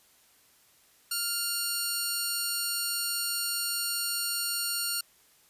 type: tone pair together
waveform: 10% pulse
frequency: 1396.9 / 4435 Hz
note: F6 / C#8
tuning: 0 / 0 cents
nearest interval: octave + minor sixth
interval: 2000 cents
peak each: -25 / -23 dBFS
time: 1.11-5.01 s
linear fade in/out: 5 ms
effects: white hiss -62 dBFS RMS until 5.49 s + resampled to 32000 Hz